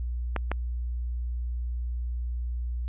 clicks, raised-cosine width 0.5 ms, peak -13 dBFS, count 2, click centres 0.363 / 0.516 s, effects added 60 Hz sine -28 dBFS peak until 2.88 s + resampled to 8000 Hz

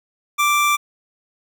25% pulse tone, 1174.7 Hz, D6, in tune, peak -11 dBFS, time 0.38-0.77 s, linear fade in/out 20 ms, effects none

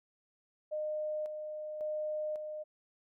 sine tone with tremolo, 611 Hz, D#5, 32 cents flat, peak -33 dBFS, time 0.71-2.64 s, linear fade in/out 20 ms, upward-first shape square, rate 0.91 Hz, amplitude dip 45%, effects none

